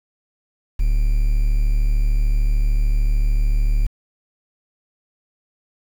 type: tone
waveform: triangle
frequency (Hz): 36.71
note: D1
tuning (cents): 0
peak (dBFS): -12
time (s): 0.79-3.87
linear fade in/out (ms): 10
effects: 7-bit